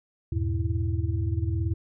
sine tone cluster, 81.1 / 101.8 / 119.7 / 329 Hz, E2 / G#2 / A#2 / E4, -28 / -34 / +46 / -3 cents, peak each -27 / -28 / -32 / -36 dBFS, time 0.32-1.74 s, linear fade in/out 5 ms, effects none

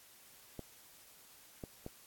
clicks, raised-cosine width 2 ms, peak -29 dBFS, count 3, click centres 0.593 / 1.638 / 1.864 s, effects white hiss -60 dBFS RMS until 2.06 s + AAC 64 kbps

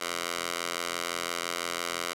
10% pulse tone with high-pass filter, 85.9 Hz, F2, 28 cents flat, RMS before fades -33 dBFS, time 0-2.14 s, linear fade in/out 20 ms, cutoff 850 Hz, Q 0.52, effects low-pass 12000 Hz 12 dB/octave

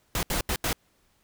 pink noise bursts at uneven times, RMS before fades -27 dBFS, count 4, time 0.15-0.23 / 0.3-0.41 / 0.49-0.56 / 0.64-0.73 s, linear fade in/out 2 ms, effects pink hiss -67 dBFS RMS until 1.23 s

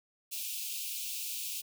white high-pass noise, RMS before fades -38 dBFS, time 0.31-1.62 s, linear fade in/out 20 ms, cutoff 2400 Hz, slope 96 dB/octave, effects none

